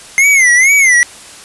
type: tone with vibrato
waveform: square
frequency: 2093 Hz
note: C7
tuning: in tune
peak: -6 dBFS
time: 0.18-1.03 s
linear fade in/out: 0 ms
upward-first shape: sine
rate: 2.2 Hz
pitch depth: 150 cents each way
effects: white hiss -34 dBFS RMS until 1.44 s + resampled to 24000 Hz